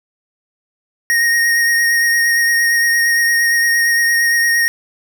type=tone with vibrato; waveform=square; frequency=1864.7 Hz; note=A#6; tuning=in tune; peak=-12 dBFS; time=1.1-4.68 s; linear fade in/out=0 ms; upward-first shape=sine; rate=8.7 Hz; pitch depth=16 cents each way; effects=none